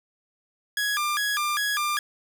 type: tone with vibrato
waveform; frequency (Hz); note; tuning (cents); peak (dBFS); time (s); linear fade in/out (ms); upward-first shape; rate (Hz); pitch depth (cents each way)
sawtooth; 1411; F6; +17; -20; 0.77-1.99; 2; square; 2.5; 290
effects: none